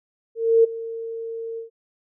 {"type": "tone with ADSR envelope", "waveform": "sine", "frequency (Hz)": 455.6, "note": "A#4", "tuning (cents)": -40, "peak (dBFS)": -10, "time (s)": [0.35, 1.7], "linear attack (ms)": 290, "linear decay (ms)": 13, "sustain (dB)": -18, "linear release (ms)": 120, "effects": []}